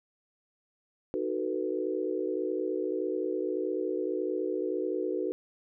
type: chord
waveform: sine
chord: B dominant seventh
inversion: first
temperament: just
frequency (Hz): 308.7 / 370.4 / 444.5 / 493.9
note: D#4 / F#4 / A4 / B4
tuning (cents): -14 / +2 / +18 / 0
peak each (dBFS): -35 / -32 / -35 / -35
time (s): 1.14-5.32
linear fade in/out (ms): 0
effects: none